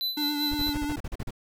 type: tone with tremolo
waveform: square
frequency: 4005 Hz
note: B7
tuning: 23 cents sharp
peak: -26 dBFS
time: 0.01-0.73 s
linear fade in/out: 0 ms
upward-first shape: sine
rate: 5.1 Hz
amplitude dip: 70%
type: tone with vibrato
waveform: square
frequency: 293.7 Hz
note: D4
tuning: in tune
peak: -29 dBFS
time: 0.17-0.96 s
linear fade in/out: 5 ms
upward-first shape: sine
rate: 8.5 Hz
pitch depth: 26 cents each way
type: noise bursts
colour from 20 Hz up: brown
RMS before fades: -32 dBFS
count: 11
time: 0.51-1.308 s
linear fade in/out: 5 ms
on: 38 ms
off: 38 ms
effects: none